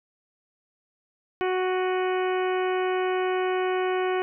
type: harmonic tone with a mistuned harmonic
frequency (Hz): 370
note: F#4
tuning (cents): 0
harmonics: 1 / 2 / 3 / 4 / 5 / 6 / 7 / 8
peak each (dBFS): -24 / -30 / -34 / -36 / -38 / -40 / -41 / -42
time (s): 1.41-4.22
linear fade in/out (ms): 0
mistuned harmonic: 7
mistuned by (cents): -63
effects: none